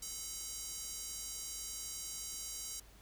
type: tone with high-pass filter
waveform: square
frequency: 434.2 Hz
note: A4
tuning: 23 cents flat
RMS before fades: -44 dBFS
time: 0.02-2.8 s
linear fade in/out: 5 ms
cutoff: 6300 Hz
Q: 1.7
effects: added 50 Hz sine -59 dBFS peak until 3.01 s + pink hiss -62 dBFS RMS until 3.01 s